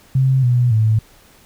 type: tone with pitch steps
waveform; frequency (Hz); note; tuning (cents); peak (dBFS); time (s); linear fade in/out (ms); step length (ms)
sine; 132.3 / 122.8 / 109.8; C3 / B2 / A2; +20 / -9 / -3; -11; 0.15-0.99; 5; 280
effects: pink hiss -49 dBFS RMS until 1.45 s